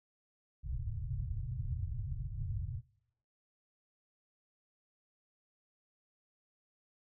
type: low-pass noise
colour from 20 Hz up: white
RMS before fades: -38 dBFS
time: 0.63-2.82 s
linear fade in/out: 50 ms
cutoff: 140 Hz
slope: 96 dB/octave
effects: noise-tail reverb RT60 0.8 s tail -23 dB re dry